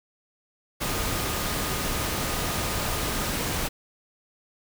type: tone in noise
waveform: sine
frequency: 1231 Hz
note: D#6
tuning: 19 cents flat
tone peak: -39 dBFS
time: 0.81-3.31 s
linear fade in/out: 20 ms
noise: pink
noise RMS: -28 dBFS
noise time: 0.8-3.69 s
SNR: -14 dB
effects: none